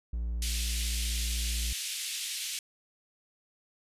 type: tone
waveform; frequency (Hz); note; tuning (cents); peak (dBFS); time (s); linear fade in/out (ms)
triangle; 57.8; A#1; -14; -28; 0.13-1.73; 5
type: band-pass noise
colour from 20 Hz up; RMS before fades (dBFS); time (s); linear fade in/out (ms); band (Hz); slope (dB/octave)
pink; -36; 0.42-2.59; 2; 2600 to 12000; 24
effects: resampled to 32000 Hz

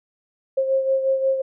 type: beating tone pair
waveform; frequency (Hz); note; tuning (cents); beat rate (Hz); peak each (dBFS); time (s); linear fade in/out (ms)
sine; 533 / 538.6; C5 / C#5; +32 / -50; 5.6; -18 / -26; 0.57-1.42; 10
effects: none

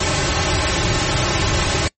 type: noise with comb filter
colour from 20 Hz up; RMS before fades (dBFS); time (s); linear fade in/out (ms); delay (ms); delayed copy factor
pink; -18; 0-1.88; 5; 4.2; -0.8
effects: noise-tail reverb RT60 0.1 s tail -24 dB re dry + MP3 32 kbps

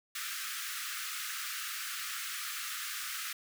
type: high-pass noise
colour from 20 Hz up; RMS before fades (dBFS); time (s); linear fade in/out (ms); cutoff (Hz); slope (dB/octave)
pink; -39; 0.15-3.33; 5; 1200; 96
effects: none

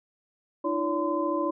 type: tone cluster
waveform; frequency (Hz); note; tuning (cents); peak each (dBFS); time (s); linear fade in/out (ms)
sine; 305.4 / 339.2 / 568 / 1025; D#4 / E4 / C#5 / C6; -32 / +50 / +42 / -36; -30; 0.64-1.51; 10
effects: none

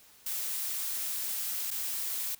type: noise with dropouts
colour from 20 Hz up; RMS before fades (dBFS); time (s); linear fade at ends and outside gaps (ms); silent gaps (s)
blue; -34; 0.26-2.35; 5; 1.706-1.711
effects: white hiss -58 dBFS RMS until 2.39 s

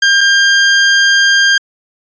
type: tone pair in turn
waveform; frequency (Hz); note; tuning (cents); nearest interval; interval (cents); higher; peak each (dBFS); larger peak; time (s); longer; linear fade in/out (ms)
sawtooth; 1600 / 1600; G6 / G6; +35 / +35; unison; 0; neither; -3; neither; 0.02-0.21 / 0.21-1.58; second; 5
effects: resampled to 16000 Hz

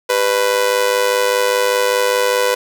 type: tone with amplitude modulation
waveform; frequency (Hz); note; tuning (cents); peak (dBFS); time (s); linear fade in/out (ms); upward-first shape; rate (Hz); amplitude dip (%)
sawtooth; 496.7; B4; +10; -6; 0.09-2.55; 10; sine; 105; 75
effects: none

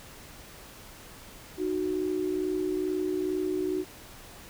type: tone pair together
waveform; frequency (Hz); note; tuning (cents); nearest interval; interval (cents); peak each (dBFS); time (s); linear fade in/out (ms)
sine; 307.7 / 370; D#4 / F#4; -19 / 0; minor third; 319; -31 / -28; 1.57-3.85; 50
effects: pink hiss -48 dBFS RMS until 4.49 s

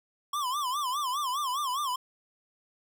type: tone with vibrato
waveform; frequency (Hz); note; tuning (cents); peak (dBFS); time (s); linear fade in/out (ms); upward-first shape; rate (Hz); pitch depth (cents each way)
square; 1088; C#6; -33; -29; 0.33-1.96; 5; sine; 4.9; 170
effects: none

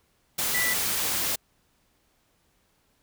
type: tone in noise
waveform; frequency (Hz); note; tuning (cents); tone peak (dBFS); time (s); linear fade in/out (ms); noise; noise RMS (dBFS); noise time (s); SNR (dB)
sine; 1975.5; B6; 0; -25; 0.54-0.74; 10; white; -27; 0.38-1.36; -1
effects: pink hiss -68 dBFS RMS until 3.02 s

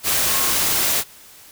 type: tone in noise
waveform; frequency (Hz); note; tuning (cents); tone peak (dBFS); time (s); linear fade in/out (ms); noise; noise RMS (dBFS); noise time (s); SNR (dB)
sine; 1085; C#6; -37; -30; 0.25-0.55; 50; white; -19; 0.03-1.04; -14
effects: white hiss -45 dBFS RMS until 1.51 s

